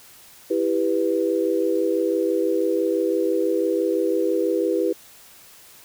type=chord; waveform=sine; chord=E minor; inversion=none; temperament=just; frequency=329.6 / 395.6 / 494.4 Hz; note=E4 / G4 / B4; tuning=0 / +16 / +2 cents; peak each=-23 dBFS; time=0.5-4.93 s; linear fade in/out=10 ms; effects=white hiss -48 dBFS RMS until 5.84 s